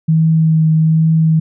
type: tone with vibrato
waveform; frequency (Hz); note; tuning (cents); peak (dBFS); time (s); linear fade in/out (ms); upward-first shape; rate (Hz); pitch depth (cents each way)
sine; 159.5; D#3; +43; -8; 0.08-1.4; 10; triangle; 1.2; 17
effects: none